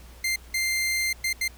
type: tone bursts at uneven times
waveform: sawtooth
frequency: 2093 Hz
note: C7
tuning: in tune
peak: -20 dBFS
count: 4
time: 0.24-0.36 / 0.54-1.13 / 1.24-1.33 / 1.41-1.48 s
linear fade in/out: 5 ms
effects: added 60 Hz sine -46 dBFS peak until 1.57 s + pink hiss -52 dBFS RMS until 1.57 s